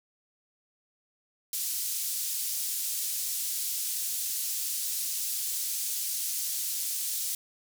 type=band-pass noise; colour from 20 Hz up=white; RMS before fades=-32 dBFS; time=1.53-7.35 s; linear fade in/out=2 ms; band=5200 to 15000 Hz; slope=12 dB/octave; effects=none